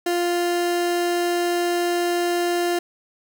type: tone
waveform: 30% pulse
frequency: 349.2 Hz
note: F4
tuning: in tune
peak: -17 dBFS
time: 0.06-2.79 s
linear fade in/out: 5 ms
effects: none